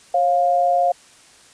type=tone pair together; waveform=sine; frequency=543.3 / 704 Hz; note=C#5 / F5; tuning=-35 / +14 cents; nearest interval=major third; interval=449 cents; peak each=-21 / -15 dBFS; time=0.14-0.92 s; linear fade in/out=5 ms; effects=white hiss -49 dBFS RMS until 1.53 s + resampled to 22050 Hz